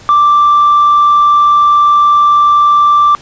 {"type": "tone with hard clipping", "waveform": "triangle", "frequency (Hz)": 1174.7, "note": "D6", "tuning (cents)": 0, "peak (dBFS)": -4, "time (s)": [0.09, 3.15], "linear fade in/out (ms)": 0, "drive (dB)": 2, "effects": ["pink hiss -37 dBFS RMS until 3.21 s", "resampled to 16000 Hz"]}